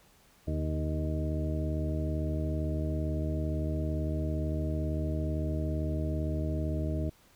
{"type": "harmonic tone with a mistuned harmonic", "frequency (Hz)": 77.78, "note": "D#2", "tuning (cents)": 0, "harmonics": [1, 2, 3, 4, 5, 6, 8], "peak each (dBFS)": [-31, -35, -41, -37, -44, -47, -40], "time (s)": [0.47, 7.1], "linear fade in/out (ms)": 10, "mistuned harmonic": 2, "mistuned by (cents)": -53, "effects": ["pink hiss -62 dBFS RMS until 7.35 s"]}